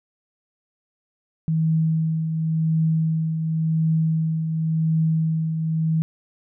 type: tone with tremolo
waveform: sine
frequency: 160.2 Hz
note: E3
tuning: 49 cents flat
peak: -16 dBFS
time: 1.48-6.02 s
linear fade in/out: 0 ms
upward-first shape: triangle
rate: 0.92 Hz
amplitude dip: 50%
effects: none